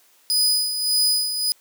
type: tone with tremolo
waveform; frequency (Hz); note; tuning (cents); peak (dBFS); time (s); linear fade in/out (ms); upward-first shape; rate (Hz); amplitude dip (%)
sawtooth; 4978; D#8; 0; -13; 0.3-1.52; 0; sine; 1.7; 60
effects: white hiss -57 dBFS RMS until 1.6 s + high-pass 300 Hz 12 dB/octave